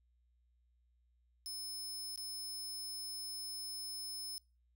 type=tone with dropouts; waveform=sawtooth; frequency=5220 Hz; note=E8; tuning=18 cents flat; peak=-39 dBFS; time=1.46-4.38 s; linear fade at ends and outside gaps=0 ms; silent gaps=2.159-2.176 s; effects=noise-tail reverb RT60 0.3 s tail -25 dB re dry + added 60 Hz sine -70 dBFS peak until 4.75 s